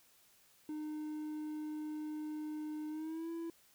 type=tone with pitch glide; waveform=triangle; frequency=305.3 to 332.9 Hz; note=D#4 to E4; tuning=-33 to +17 cents; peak=-37 dBFS; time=0.69-3.5 s; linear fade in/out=2 ms; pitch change=+150 cents; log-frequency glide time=2.89-3.3 s; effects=white hiss -67 dBFS RMS until 3.74 s